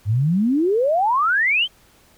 sine exponential sweep, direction up, 96.5 to 3217 Hz, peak -15 dBFS, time 0.05-1.68 s, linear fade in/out 50 ms, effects pink hiss -54 dBFS RMS until 2.17 s

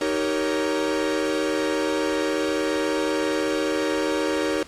45% pulse chord, Eb dominant seventh, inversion none, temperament equal with one note detuned, 311.1 / 385.7 / 466.2 / 554.4 Hz, Eb4 / G4 / Bb4 / Db5, 0 / -28 / 0 / 0 cents, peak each -26 / -28 / -28 / -28 dBFS, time 0.01-4.63 s, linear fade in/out 2 ms, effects pink hiss -45 dBFS RMS until 4.67 s + low-pass 8000 Hz 12 dB/octave

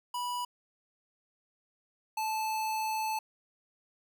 square tone pair in turn, 980 / 873.1 Hz, B5 / A5, -14 / -14 cents, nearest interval major second, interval 200 cents, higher first, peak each -33 / -31 dBFS, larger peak second, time 0.14-0.45 / 2.17-3.19 s, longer second, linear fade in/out 5 ms, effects none

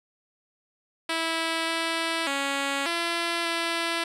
5% pulse tone with pitch steps, 327.6 / 329.4 / 277.8 / 339.1 / 335.3 Hz, E4 / E4 / C#4 / E4 / E4, -11 / -1 / +4 / +49 / +30 cents, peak -14 dBFS, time 1.09-4.04 s, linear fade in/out 5 ms, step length 590 ms, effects low-pass 9000 Hz 12 dB/octave

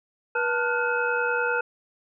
sine tone cluster, 484.3 / 888 / 1408 / 1498 / 2567 Hz, B4 / A5 / F6 / F#6 / E7, -34 / +16 / +14 / +21 / -47 cents, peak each -27 / -30 / -26 / -30 / -34 dBFS, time 0.35-1.61 s, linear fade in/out 5 ms, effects none

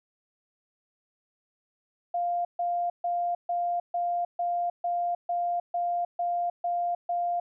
sine tone bursts, 699 Hz, F5, 1 cent sharp, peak -25 dBFS, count 12, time 2.14-7.4 s, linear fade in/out 5 ms, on 310 ms, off 140 ms, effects none

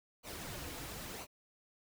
pink noise with flanger, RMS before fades -45 dBFS, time 0.23-1.27 s, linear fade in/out 50 ms, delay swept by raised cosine 0.57 to 5.27 ms, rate 1 Hz, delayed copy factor -0.55, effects none

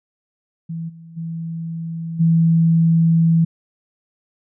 sine tone with level steps, 164.81 Hz, E3, in tune, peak -24 / -37 / -24 / -11 dBFS, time 0.69-3.45 s, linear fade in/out 10 ms, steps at 0.88 / 1.16 / 2.19 s, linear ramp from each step 20 ms, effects none

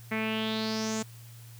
sawtooth tone with low-pass filter sweep, 219.7 Hz, A3, 2 cents flat, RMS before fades -31 dBFS, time 0.11-1.03 s, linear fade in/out 10 ms, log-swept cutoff 2100 to 7400 Hz, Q 5.3, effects added 116 Hz sine -46 dBFS peak until 1.59 s + white hiss -55 dBFS RMS until 1.59 s

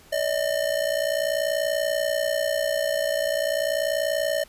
square ring-modulated tone, 605 Hz, D#5, 49 cents flat, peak -20 dBFS, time 0.12-4.44 s, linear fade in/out 10 ms, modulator 30.2 Hz, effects pink hiss -52 dBFS RMS until 4.48 s + resampled to 32000 Hz

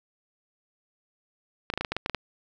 clicks, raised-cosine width 0.3 ms, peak -12 dBFS, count 10, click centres 1.701 / 1.738 / 1.776 / 1.81 / 1.848 / 1.92 / 1.966 / 2.061 / 2.097 / 2.147 s, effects none

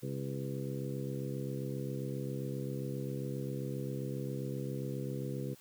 harmonic tone with a mistuned harmonic, 67.5 Hz, C#2, 45 cents flat, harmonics 2 / 3 / 4 / 5 / 6 / 7, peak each -38 / -43 / -45 / -45 / -45 / -45 dBFS, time 0.02-5.55 s, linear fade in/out 20 ms, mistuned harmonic 7, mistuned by +79 cents, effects white hiss -60 dBFS RMS until 5.6 s

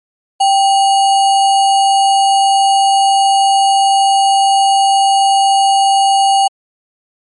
sine tone with sample-and-hold, 784 Hz, G5, in tune, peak -7 dBFS, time 0.4-6.48 s, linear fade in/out 10 ms, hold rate 3675 Hz, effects MP3 48 kbps

